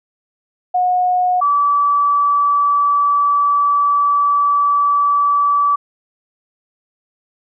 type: tone pair in turn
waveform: sine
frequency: 726 / 1152.5 Hz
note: F#5 / D6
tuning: -33 / -33 cents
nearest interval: minor sixth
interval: 800 cents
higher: second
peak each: -12 / -11 dBFS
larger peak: second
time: 0.74-1.41 / 1.41-5.76 s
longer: second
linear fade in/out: 10 ms
effects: none